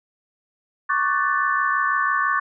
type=chord; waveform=sine; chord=D major seventh; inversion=third; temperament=equal with one note detuned; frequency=1108.7 / 1174.7 / 1503.2 / 1760 Hz; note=C#6 / D6 / F#6 / A6; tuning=0 / 0 / +27 / 0 cents; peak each=-22 / -25 / -25 / -24 dBFS; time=0.89-2.4 s; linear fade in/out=10 ms; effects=none